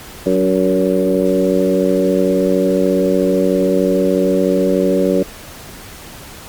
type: harmonic tone with a mistuned harmonic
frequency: 93.6 Hz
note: F#2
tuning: 20 cents sharp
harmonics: 2 / 3 / 4 / 5 / 6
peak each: -18 / -18 / -18 / -18 / -18 dBFS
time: 0.26-5.23 s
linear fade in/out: 5 ms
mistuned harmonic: 3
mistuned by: +19 cents
effects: pink hiss -35 dBFS RMS until 6.48 s + Opus 48 kbps